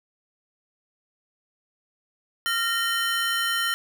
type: tone cluster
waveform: square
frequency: 1379 / 1848 / 3054 Hz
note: F6 / A#6 / G7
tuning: -22 / -16 / -46 cents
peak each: -28 dBFS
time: 2.46-3.74 s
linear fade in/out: 0 ms
effects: none